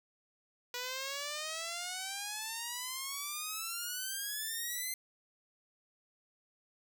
5% pulse exponential sweep, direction up, 485.6 to 2082 Hz, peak -26 dBFS, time 0.74-4.94 s, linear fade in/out 2 ms, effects none

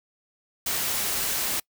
white noise, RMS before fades -27 dBFS, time 0.66-1.6 s, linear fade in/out 5 ms, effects noise-tail reverb RT60 0.1 s tail -26 dB re dry

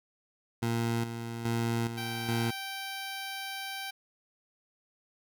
20% pulse tone with tremolo, 116.3 Hz, A#2, 4 cents flat, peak -23 dBFS, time 0.62-2.51 s, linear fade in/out 10 ms, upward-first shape square, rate 1.2 Hz, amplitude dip 60%
10% pulse tone, 780 Hz, G5, 9 cents flat, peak -28 dBFS, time 1.97-3.91 s, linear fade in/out 10 ms
effects none

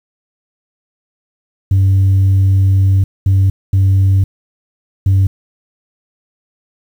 sine tone bursts at uneven times, 96.4 Hz, G2, 28 cents flat, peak -5 dBFS, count 4, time 1.71-3.04 / 3.26-3.5 / 3.73-4.24 / 5.06-5.27 s, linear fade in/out 5 ms, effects tanh soft clip ceiling -6 dBFS + 7-bit

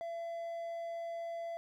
triangle tone, 674 Hz, E5, 38 cents sharp, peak -36 dBFS, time 0.01-1.57 s, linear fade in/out 0 ms, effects 13-bit

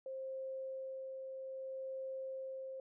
sine tone with tremolo, 529 Hz, C5, 19 cents sharp, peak -40 dBFS, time 0.06-2.8 s, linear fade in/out 2 ms, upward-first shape sine, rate 0.62 Hz, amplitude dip 30%, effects none

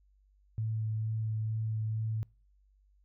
sine tone with vibrato, 109.9 Hz, A2, 2 cents flat, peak -30 dBFS, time 0.58-2.23 s, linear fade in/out 0 ms, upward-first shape sine, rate 2.2 Hz, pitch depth 11 cents each way, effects noise-tail reverb RT60 0.4 s tail -26 dB re dry + added 49 Hz sine -63 dBFS peak until 3.04 s

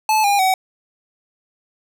square tone with pitch steps, 867 / 808.9 / 754.8 Hz, A5 / G#5 / F#5, -26 / -46 / +34 cents, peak -14 dBFS, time 0.09-0.54 s, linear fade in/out 2 ms, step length 150 ms, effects none

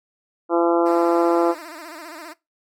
harmonic tone, 170 Hz, F3, 46 cents flat, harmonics 2 / 3 / 4 / 5 / 6 / 7 / 8, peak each -18 / -22 / -24 / -26 / -28 / -29 / -30 dBFS, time 0.49-1.55 s, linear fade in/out 50 ms
10% pulse tone with vibrato, 322.6 Hz, E4, 37 cents flat, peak -27 dBFS, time 0.85-2.34 s, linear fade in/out 20 ms, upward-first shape sine, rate 15 Hz, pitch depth 130 cents each way
effects noise-tail reverb RT60 0.2 s tail -20 dB re dry

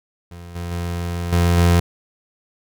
30% pulse tone with level steps, 86.5 Hz, F2, 16 cents flat, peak -32 / -23 / -20 / -11 / -9 dBFS, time 0.31-1.8 s, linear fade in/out 5 ms, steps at 0.55 / 0.71 / 1.32 / 1.57 s, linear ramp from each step 10 ms, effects none

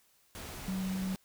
sine tone in noise, 188.7 Hz, F#3, 34 cents sharp, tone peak -32 dBFS, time 0.68-1.15 s, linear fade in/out 0 ms, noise pink, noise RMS -44 dBFS, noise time 0.35-1.16 s, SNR +9 dB, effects white hiss -68 dBFS RMS until 1.24 s

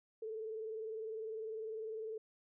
sine tone with vibrato, 440 Hz, A4, in tune, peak -40 dBFS, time 0.22-2.18 s, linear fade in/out 5 ms, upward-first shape triangle, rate 20 Hz, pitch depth 60 cents each way, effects none

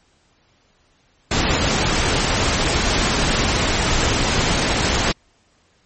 pink noise, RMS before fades -18 dBFS, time 1.31-5.12 s, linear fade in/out 5 ms, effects pink hiss -59 dBFS RMS until 5.85 s + MP3 32 kbps

